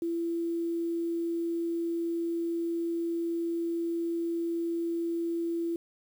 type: tone with quantisation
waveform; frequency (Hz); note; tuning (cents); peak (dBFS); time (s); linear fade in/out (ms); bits
sine; 336.8; E4; +37; -28; 0.02-5.76; 2; 9
effects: none